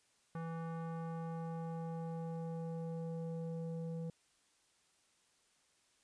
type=tone with low-pass filter sweep; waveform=square; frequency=164.81 Hz; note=E3; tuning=in tune; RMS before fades=-42 dBFS; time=0.35-4.1 s; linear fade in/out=2 ms; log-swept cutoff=1300 to 420 Hz; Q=1.7; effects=white hiss -73 dBFS RMS until 6.03 s + resampled to 22050 Hz